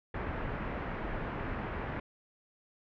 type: low-pass noise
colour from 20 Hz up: pink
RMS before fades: -37 dBFS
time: 0.14-2 s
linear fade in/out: 5 ms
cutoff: 2100 Hz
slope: 24 dB/octave
effects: none